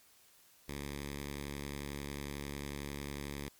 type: tone with notch filter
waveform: 5% pulse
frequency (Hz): 71.1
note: C#2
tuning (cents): +45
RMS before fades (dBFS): -42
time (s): 0.68-3.49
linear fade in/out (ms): 10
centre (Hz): 680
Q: 0.8
effects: white hiss -64 dBFS RMS until 3.59 s + MP3 96 kbps